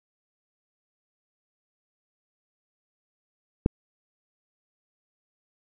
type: click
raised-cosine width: 3 ms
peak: -6 dBFS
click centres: 3.661 s
effects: none